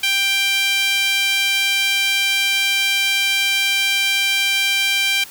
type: tone with high-pass filter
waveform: sawtooth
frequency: 787 Hz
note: G5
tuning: 7 cents sharp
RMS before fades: -18 dBFS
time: 0.03-5.24 s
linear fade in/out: 5 ms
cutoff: 2600 Hz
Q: 3.4
effects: white hiss -39 dBFS RMS until 5.3 s